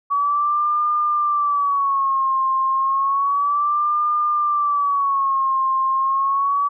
sine tone with vibrato, 1130 Hz, C#6, 33 cents sharp, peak -16 dBFS, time 0.1-6.69 s, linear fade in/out 20 ms, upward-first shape sine, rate 0.31 Hz, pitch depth 110 cents each way, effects none

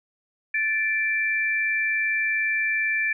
sine tone pair together, 1751.3 / 2349 Hz, A6 / D7, -9 / 0 cents, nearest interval perfect fourth, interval 509 cents, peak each -24 dBFS, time 0.54-3.13 s, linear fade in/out 5 ms, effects none

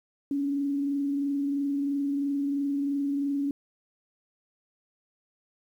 sine tone with frequency modulation, 281.5 Hz, C#4, 27 cents sharp, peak -25 dBFS, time 0.31-3.51 s, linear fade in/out 2 ms, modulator 23 Hz, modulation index 0.24, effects 10-bit

